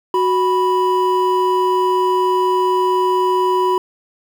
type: tone pair together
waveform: triangle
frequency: 370 / 985.8 Hz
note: F#4 / B5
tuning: 0 / -3 cents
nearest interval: octave + perfect fourth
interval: 1697 cents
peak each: -14 dBFS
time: 0.14-3.78 s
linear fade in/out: 2 ms
effects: 7-bit